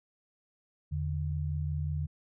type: tone pair together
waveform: sine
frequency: 82.41 / 147.94 Hz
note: E2 / D3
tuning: 0 / +13 cents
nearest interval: minor seventh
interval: 1013 cents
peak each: -32 / -33 dBFS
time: 0.91-2.07 s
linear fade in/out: 20 ms
effects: none